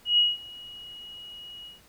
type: tone with ADSR envelope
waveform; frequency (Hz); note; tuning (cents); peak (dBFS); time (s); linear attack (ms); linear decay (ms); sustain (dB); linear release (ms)
sine; 2900; F#7; -35; -16; 0.05-1.81; 130; 190; -24; 150
effects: pink hiss -57 dBFS RMS until 1.88 s